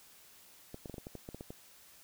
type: clicks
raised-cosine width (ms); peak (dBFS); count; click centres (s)
2; -30; 11; 0.744 / 0.858 / 0.897 / 0.942 / 0.982 / 1.069 / 1.153 / 1.289 / 1.346 / 1.409 / 1.505
effects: white hiss -59 dBFS RMS until 2.03 s